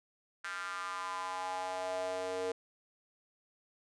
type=tone with high-pass filter sweep; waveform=square; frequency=92.5 Hz; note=F#2; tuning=in tune; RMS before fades=-38 dBFS; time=0.44-2.52 s; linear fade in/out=5 ms; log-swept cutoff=1500 to 480 Hz; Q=4.8; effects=resampled to 22050 Hz